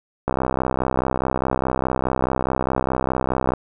click train, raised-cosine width 1 ms, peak -6 dBFS, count 212, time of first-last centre 0.28-3.536 s, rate 64.8 Hz, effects none

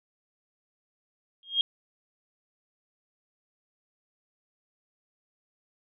sine tone with exponential growth, 3241 Hz, G#7, 43 cents flat, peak -17 dBFS, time 1.43-1.61 s, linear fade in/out 1 ms, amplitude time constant 39 ms, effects none

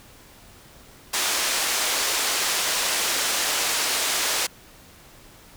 white band-pass noise, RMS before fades -24 dBFS, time 1.13-4.47 s, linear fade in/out 10 ms, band 390 to 7700 Hz, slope 12 dB/octave, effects pink hiss -49 dBFS RMS until 5.56 s

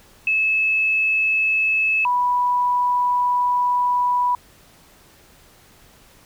sine tone pair in turn, 2600 / 983.2 Hz, E7 / B5, -24 / -8 cents, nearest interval octave + perfect fourth, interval 1684 cents, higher first, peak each -16 dBFS, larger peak neither, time 0.27-2.05 / 2.05-4.35 s, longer second, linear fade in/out 2 ms, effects pink hiss -51 dBFS RMS until 6.25 s

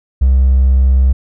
triangle tone with hard clipping, 65.41 Hz, C2, in tune, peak -6 dBFS, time 0.21-1.13 s, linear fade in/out 10 ms, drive 2 dB, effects none

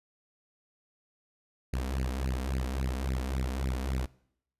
sawtooth tone with flanger, 65.1 Hz, C2, 8 cents flat, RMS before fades -32 dBFS, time 1.73-4.06 s, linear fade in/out 5 ms, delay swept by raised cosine 0.42 to 4.42 ms, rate 3.6 Hz, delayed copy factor +1, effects noise-tail reverb RT60 0.7 s tail -22 dB re dry + resampled to 32000 Hz

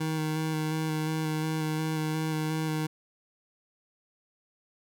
25% pulse tone with vibrato, 156.7 Hz, D#3, 13 cents sharp, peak -24 dBFS, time 0-2.87 s, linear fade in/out 10 ms, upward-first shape square, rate 2.8 Hz, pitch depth 13 cents each way, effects none

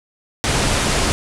pink low-pass noise, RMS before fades -18 dBFS, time 0.44-1.12 s, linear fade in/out 0 ms, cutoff 10000 Hz, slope 48 dB/octave, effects none

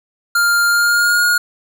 square tone with pitch glide, 1400 to 1433.6 Hz, F6 to F6, +4 to +45 cents, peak -12 dBFS, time 0.35-1.38 s, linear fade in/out 5 ms, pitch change +41 cents, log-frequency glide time 0.67-1.24 s, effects 7-bit

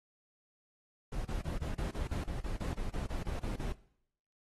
brown noise bursts, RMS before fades -36 dBFS, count 16, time 1.12-3.725 s, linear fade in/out 5 ms, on 130 ms, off 35 ms, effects noise-tail reverb RT60 0.7 s tail -19 dB re dry + AAC 32 kbps

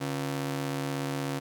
sawtooth ring-modulated tone, 207.7 Hz, G#3, in tune, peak -23 dBFS, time 0-1.4 s, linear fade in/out 20 ms, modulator 65.6 Hz, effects none

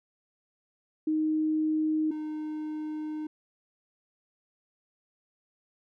sine / triangle tone pair in turn, 311.1 / 307.2 Hz, D#4 / D#4, 0 / -22 cents, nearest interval unison, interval 22 cents, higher first, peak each -24 / -30 dBFS, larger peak first, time 1.07-2.11 / 2.11-3.27 s, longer second, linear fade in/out 5 ms, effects none

